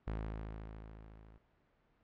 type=tone with level ramp; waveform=sawtooth; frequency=53.9 Hz; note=A1; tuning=35 cents flat; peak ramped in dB=-32 to -53 dBFS; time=0.07-1.38 s; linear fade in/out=5 ms; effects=pink hiss -73 dBFS RMS until 2.03 s + low-pass 2000 Hz 12 dB/octave